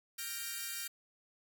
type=chord; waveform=5% pulse; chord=G minor seventh; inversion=third; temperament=equal with one note detuned; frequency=1396.9 / 1576.2 / 1864.7 / 2349 Hz; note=F6 / G6 / Bb6 / D7; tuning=0 / +9 / 0 / 0 cents; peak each=-34 dBFS; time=0.18-0.88 s; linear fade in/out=10 ms; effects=none